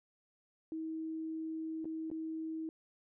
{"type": "tone with dropouts", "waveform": "sine", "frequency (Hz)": 319.8, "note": "D#4", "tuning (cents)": 48, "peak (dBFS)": -37, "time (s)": [0.72, 2.69], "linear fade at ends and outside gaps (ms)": 1, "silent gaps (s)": [[1.845, 1.854], [2.102, 2.114]], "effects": []}